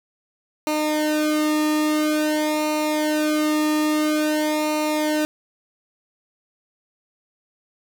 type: tone with flanger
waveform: sawtooth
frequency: 305 Hz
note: D#4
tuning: 34 cents flat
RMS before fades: -21 dBFS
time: 0.67-5.25 s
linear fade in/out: 0 ms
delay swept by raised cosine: 0.6 to 1.35 ms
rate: 0.49 Hz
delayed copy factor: -0.95
effects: none